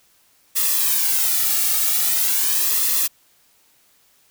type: noise with flanger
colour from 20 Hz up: blue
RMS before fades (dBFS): -19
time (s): 0.55-3.08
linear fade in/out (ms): 20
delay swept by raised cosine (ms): 1.3 to 2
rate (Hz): 0.43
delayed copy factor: -0.75
effects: white hiss -58 dBFS RMS until 4.3 s